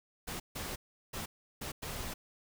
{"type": "noise bursts at uneven times", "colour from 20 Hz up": "pink", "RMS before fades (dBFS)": -40, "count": 5, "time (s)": [[0.27, 0.4], [0.55, 0.76], [1.13, 1.26], [1.61, 1.72], [1.82, 2.14]], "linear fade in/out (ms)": 10, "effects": []}